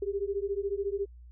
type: beating tone pair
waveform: sine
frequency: 392 / 406 Hz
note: G4 / G#4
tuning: 0 / -39 cents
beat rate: 14 Hz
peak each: -32 / -32 dBFS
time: 0.02-1.06 s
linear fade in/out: 5 ms
effects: added 60 Hz sine -47 dBFS peak until 1.31 s